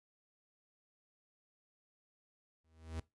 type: tone with exponential growth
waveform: 45% pulse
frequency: 80.3 Hz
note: E2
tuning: 45 cents flat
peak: -37 dBFS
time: 2.64-3 s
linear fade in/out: 5 ms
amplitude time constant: 77 ms
effects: noise-tail reverb RT60 0.2 s tail -19 dB re dry + resampled to 24000 Hz